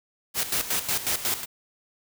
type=noise with tremolo; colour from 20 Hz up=white; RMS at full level=-25 dBFS; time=0.34-1.46 s; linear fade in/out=50 ms; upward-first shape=square; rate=5.5 Hz; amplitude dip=70%; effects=none